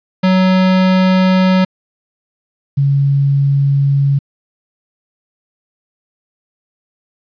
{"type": "tone pair in turn", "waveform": ["square", "sine"], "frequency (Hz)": [186.4, 139.64], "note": ["F#3", "C#3"], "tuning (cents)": [13, 13], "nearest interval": "perfect fourth", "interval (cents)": 500, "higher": "first", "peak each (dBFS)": -9, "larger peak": "neither", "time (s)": [[0.23, 1.65], [2.77, 4.19]], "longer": "neither", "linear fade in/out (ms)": 10, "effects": ["resampled to 11025 Hz", "8-bit"]}